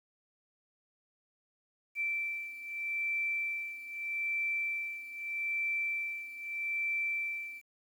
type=beating tone pair; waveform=sine; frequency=2336 / 2336.8 Hz; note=D7 / D7; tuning=-10 / -9 cents; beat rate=0.8 Hz; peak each=-34 / -38 dBFS; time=1.95-7.62 s; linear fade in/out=50 ms; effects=10-bit